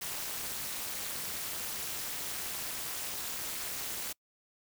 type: noise with amplitude modulation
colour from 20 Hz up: white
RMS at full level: -34 dBFS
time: 0.01-4.13 s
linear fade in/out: 10 ms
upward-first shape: sine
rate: 295 Hz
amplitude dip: 90%
effects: noise-tail reverb RT60 0.1 s tail -26 dB re dry